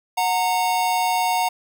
square tone pair together, 731.4 / 923 Hz, F#5 / A#5, -20 / -17 cents, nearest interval major third, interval 403 cents, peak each -22 dBFS, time 0.17-1.49 s, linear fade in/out 10 ms, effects none

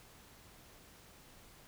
silence, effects pink hiss -59 dBFS RMS until 1.67 s

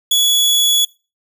sawtooth tone, 3389 Hz, G#7, 34 cents sharp, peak -8 dBFS, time 0.11-0.85 s, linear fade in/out 5 ms, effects noise-tail reverb RT60 0.3 s tail -22 dB re dry

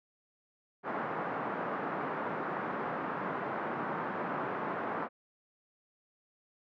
white band-pass noise, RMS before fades -36 dBFS, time 0.83-5.09 s, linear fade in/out 50 ms, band 150 to 1400 Hz, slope 24 dB/octave, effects none

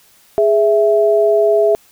sine tone pair together, 415.3 / 659.3 Hz, G#4 / E5, 0 / 0 cents, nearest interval minor sixth, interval 800 cents, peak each -12 dBFS, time 0.38-1.75 s, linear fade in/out 0 ms, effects white hiss -50 dBFS RMS until 1.91 s

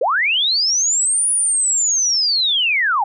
sine linear two-way sweep, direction up then down, 429.8 to 9860 to 756 Hz, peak -14 dBFS, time 0.01-3.04 s, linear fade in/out 5 ms, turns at 1.3 s, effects none

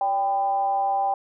sine tone with frequency modulation, 789 Hz, G5, 11 cents sharp, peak -20 dBFS, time 0.01-1.14 s, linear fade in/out 2 ms, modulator 215 Hz, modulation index 0.47, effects none

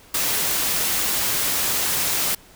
white noise, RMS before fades -22 dBFS, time 0.14-2.35 s, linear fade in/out 5 ms, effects pink hiss -49 dBFS RMS until 2.55 s

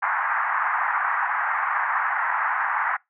pink band-pass noise, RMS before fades -24 dBFS, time 0.02-2.97 s, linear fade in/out 10 ms, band 840 to 1900 Hz, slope 48 dB/octave, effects noise-tail reverb RT60 0.2 s tail -25 dB re dry

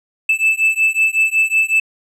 triangle beating tone pair, 2629 / 2634.4 Hz, E7 / E7, -5 / -2 cents, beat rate 5.4 Hz, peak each -14 dBFS, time 0.29-1.8 s, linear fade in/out 5 ms, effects resampled to 32000 Hz

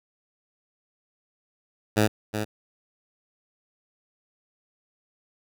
10% pulse tone with echo, 106.8 Hz, G#2, 49 cents sharp, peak -10 dBFS, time 1.96-2.08 s, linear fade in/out 20 ms, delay 370 ms, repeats 1, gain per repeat -8 dB, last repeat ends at 2.45 s, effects none

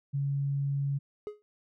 sine tone, 140 Hz, C#3, 18 cents sharp, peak -27 dBFS, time 0.13-0.99 s, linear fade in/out 20 ms
triangle tone with exponential decay, 418.9 Hz, G#4, 15 cents sharp, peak -29 dBFS, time 1.27-1.42 s, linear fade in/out 0 ms, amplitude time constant 32 ms
effects none

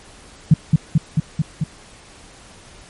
sine tone with echo, 155.56 Hz, D#3, in tune, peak -5 dBFS, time 0.51-0.54 s, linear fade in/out 5 ms, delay 220 ms, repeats 5, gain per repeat -2 dB, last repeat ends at 1.64 s, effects pink hiss -44 dBFS RMS until 2.89 s + MP3 48 kbps

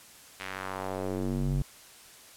square tone with band-pass filter sweep, 47.43 Hz, F#1, 44 cents sharp, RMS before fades -32 dBFS, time 0.4-1.62 s, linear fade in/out 0 ms, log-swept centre 2400 to 120 Hz, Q 1.4, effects white hiss -52 dBFS RMS until 2.36 s + low-pass 12000 Hz 12 dB/octave

